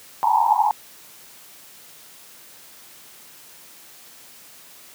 pink band-pass noise, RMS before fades -18 dBFS, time 0.23-0.71 s, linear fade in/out 0 ms, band 810 to 960 Hz, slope 96 dB/octave, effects white hiss -46 dBFS RMS until 4.94 s + high-pass 100 Hz 12 dB/octave

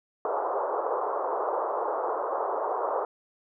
pink band-pass noise, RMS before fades -29 dBFS, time 0.25-3.05 s, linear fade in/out 2 ms, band 410 to 1200 Hz, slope 48 dB/octave, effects none

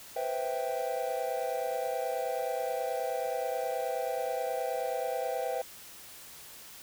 triangle chord, C major seventh, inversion third, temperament equal, 493.9 / 523.3 / 659.3 / 784 Hz, B4 / C5 / E5 / G5, 0 / 0 / 0 / 0 cents, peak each -34 dBFS, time 0.16-5.62 s, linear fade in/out 5 ms, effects white hiss -49 dBFS RMS until 6.82 s

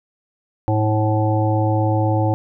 harmonic tone, 108 Hz, A2, 32 cents flat, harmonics 1 / 3 / 5 / 7 / 8, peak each -17 / -22 / -24 / -25 / -26 dBFS, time 0.68-2.34 s, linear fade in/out 0 ms, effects none

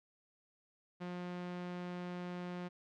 sawtooth tone with low-pass filter, 178 Hz, F3, 33 cents sharp, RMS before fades -43 dBFS, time 1-2.69 s, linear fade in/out 20 ms, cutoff 3300 Hz, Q 0.67, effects none

